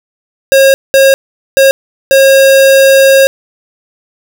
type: tone bursts at uneven times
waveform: square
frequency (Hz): 541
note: C#5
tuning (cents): -42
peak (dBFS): -3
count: 4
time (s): 0.52-0.74 / 0.94-1.14 / 1.57-1.71 / 2.11-3.27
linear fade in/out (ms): 0
effects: none